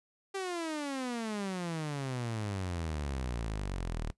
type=exponential sweep; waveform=sawtooth; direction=down; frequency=395.3 to 36.71 Hz; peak=-30 dBFS; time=0.34-4.11 s; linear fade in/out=10 ms; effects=noise-tail reverb RT60 0.1 s tail -18 dB re dry + resampled to 24000 Hz